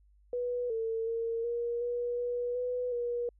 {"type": "tone with pitch steps", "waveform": "sine", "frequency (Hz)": [489.4, 449.9, 458.5, 473.3, 482.5, 485.7, 495.6, 479.8], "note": ["B4", "A4", "A#4", "A#4", "B4", "B4", "B4", "A#4"], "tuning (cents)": [-16, 39, -29, 26, -40, -29, 6, 50], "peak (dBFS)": -30, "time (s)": [0.33, 3.29], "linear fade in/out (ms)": 2, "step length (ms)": 370, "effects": ["added 50 Hz sine -60 dBFS peak until 3.39 s"]}